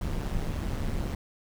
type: noise with amplitude modulation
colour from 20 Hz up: brown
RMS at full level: -27 dBFS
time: 0.01-1.15 s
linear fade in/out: 5 ms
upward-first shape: sine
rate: 140 Hz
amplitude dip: 75%
effects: none